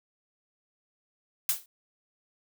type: noise with exponential decay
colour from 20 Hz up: blue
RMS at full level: -22 dBFS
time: 1.49-1.66 s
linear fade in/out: 2 ms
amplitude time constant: 36 ms
effects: none